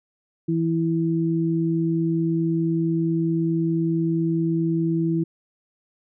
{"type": "tone pair together", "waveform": "sine", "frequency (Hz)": [164.55, 329.1], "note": ["E3", "E4"], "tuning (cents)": [-3, -3], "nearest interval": "octave", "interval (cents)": 1200, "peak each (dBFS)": -22, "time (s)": [0.48, 5.24], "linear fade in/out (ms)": 10, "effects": []}